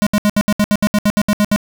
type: tone bursts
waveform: square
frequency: 207.7 Hz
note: G#3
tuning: in tune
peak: -11 dBFS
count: 14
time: 0.02-1.561 s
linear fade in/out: 0 ms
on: 46 ms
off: 69 ms
effects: none